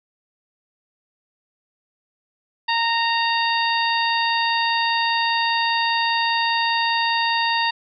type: harmonic tone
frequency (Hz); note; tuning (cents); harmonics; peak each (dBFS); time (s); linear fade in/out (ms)
925; A#5; -14; 1 / 2 / 3 / 4 / 5; -21 / -24 / -26 / -27 / -28; 2.68-7.71; 10
effects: none